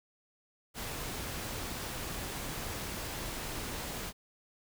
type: noise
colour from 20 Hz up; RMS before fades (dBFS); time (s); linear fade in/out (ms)
pink; -39; 0.74-4.13; 50
effects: none